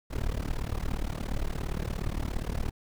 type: noise with amplitude modulation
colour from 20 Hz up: brown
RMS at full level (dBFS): -27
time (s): 0.1-2.71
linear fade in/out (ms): 20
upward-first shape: sine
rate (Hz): 37.2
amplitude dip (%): 95
effects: none